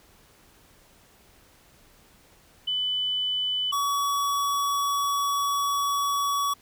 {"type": "tone pair in turn", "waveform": ["sine", "square"], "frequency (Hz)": [3000, 1131.5], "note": ["F#7", "C#6"], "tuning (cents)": [23, 35], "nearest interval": "octave + perfect fourth", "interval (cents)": 1688, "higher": "first", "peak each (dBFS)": -24, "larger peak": "neither", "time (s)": [[2.67, 3.72], [3.72, 6.54]], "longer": "second", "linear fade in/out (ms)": 10, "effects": ["pink hiss -57 dBFS RMS until 6.61 s"]}